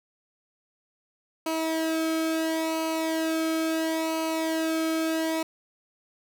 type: tone with flanger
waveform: sawtooth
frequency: 321.8 Hz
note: E4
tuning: 42 cents flat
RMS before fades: -27 dBFS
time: 1.46-5.43 s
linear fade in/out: 5 ms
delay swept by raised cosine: 0.56 to 1.09 ms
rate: 0.73 Hz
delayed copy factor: -0.65
effects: none